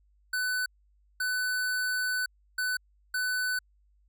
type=tone bursts at uneven times; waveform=square; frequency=1500 Hz; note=F#6; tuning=23 cents sharp; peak=-28 dBFS; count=4; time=0.33-0.66 / 1.2-2.26 / 2.58-2.77 / 3.14-3.59 s; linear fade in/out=5 ms; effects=added 50 Hz sine -62 dBFS peak until 4.08 s